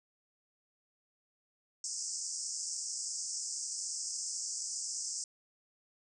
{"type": "band-pass noise", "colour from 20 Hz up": "white", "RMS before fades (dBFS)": -39, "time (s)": [1.84, 5.24], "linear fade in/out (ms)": 2, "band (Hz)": [5000, 8400], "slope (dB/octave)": 96, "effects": []}